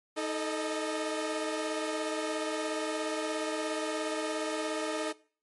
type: tone cluster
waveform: sawtooth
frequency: 315 / 435.7 / 613 Hz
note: D#4 / A4 / D#5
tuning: +21 / -17 / -26 cents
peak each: -31 / -32 / -32 dBFS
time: 0.16-5.13 s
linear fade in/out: 20 ms
effects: noise-tail reverb RT60 0.4 s tail -19 dB re dry + MP3 48 kbps